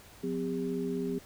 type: tone cluster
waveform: sine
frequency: 178.7 / 254.7 / 402.2 Hz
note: F3 / C4 / G4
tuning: +40 / -46 / +44 cents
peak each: -36 / -34 / -34 dBFS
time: 0.23-1.19 s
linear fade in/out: 10 ms
effects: pink hiss -54 dBFS RMS until 1.25 s